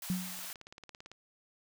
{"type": "high-pass noise", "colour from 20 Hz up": "white", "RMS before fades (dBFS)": -43, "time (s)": [0.02, 0.53], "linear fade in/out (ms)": 2, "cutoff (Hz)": 580, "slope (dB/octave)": 96}
{"type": "tone with exponential decay", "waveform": "sine", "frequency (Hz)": 183.3, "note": "F#3", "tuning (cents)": -16, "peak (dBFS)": -27, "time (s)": [0.1, 0.5], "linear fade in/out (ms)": 0, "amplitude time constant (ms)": 86}
{"type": "click train", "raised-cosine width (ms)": 0.2, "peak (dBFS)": -31, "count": 14, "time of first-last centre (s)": [0.39, 1.116], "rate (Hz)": 17.9}
{"effects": []}